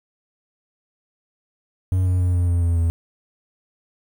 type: tone with pitch steps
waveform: triangle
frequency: 92.5 / 90.96 / 89.45 / 87.97 / 86.51 / 85.07 / 83.66 Hz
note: F#2 / F#2 / F2 / F2 / F2 / F2 / E2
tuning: 0 / -29 / +42 / +13 / -16 / -45 / +26 cents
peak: -14 dBFS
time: 1.92-2.9 s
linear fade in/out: 0 ms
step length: 140 ms
effects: 8-bit